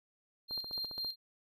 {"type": "tone with tremolo", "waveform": "triangle", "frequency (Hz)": 4189, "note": "C8", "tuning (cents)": 1, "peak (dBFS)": -34, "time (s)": [0.48, 1.16], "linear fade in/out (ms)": 50, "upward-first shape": "square", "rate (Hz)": 4, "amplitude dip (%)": 55}
{"type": "click train", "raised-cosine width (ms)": 1, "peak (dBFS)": -35, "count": 9, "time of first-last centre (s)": [0.51, 1.047], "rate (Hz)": 14.9}
{"effects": []}